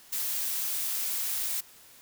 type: noise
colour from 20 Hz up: blue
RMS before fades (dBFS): -31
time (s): 0.12-1.61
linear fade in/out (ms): 10
effects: white hiss -54 dBFS RMS until 2.01 s